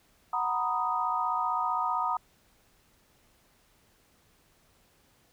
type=chord; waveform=sine; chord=B major seventh; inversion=second; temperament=equal; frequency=740 / 932.3 / 987.8 / 1244.5 Hz; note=F#5 / A#5 / B5 / D#6; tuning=0 / 0 / 0 / 0 cents; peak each=-34 / -31 / -34 / -30 dBFS; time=0.33-2.17 s; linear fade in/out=5 ms; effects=pink hiss -65 dBFS RMS until 5.32 s